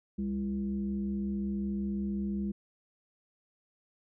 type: tone with frequency modulation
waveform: sine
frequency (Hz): 201.3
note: G3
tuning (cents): +46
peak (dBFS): -30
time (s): 0.18-2.52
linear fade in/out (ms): 10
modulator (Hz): 136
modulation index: 0.57
effects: none